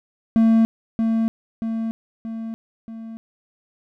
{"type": "tone with echo", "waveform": "triangle", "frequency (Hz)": 225.3, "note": "A3", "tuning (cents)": 41, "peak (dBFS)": -10, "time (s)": [0.36, 0.65], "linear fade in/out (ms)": 0, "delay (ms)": 630, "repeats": 4, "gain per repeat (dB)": -5, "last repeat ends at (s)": 3.17, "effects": []}